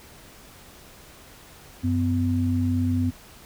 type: tone pair together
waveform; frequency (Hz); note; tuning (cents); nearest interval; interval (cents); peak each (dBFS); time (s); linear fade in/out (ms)
sine; 94.52 / 252.1; F#2 / B3; +37 / +36; octave + perfect fourth; 1699; -23; 1.83-3.11; 20
effects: pink hiss -48 dBFS RMS until 3.45 s